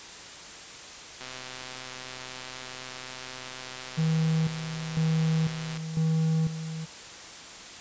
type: click train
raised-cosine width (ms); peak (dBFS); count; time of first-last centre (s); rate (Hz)
0.2; -22; 585; 1.21-5.772; 128
type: tone with tremolo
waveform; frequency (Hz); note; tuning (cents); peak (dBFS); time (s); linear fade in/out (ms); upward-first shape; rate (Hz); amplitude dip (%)
triangle; 160; D#3; +49; -20; 3.97-6.86; 20; square; 1; 70
effects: white hiss -43 dBFS RMS until 7.8 s + resampled to 16000 Hz